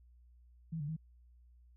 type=tone with pitch steps; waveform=sine; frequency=162.6 / 145.4 / 158.9 Hz; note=E3 / D3 / D#3; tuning=-23 / -17 / +37 cents; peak=-36 dBFS; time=0.72-0.966 s; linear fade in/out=10 ms; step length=82 ms; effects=added 60 Hz sine -59 dBFS peak until 1.76 s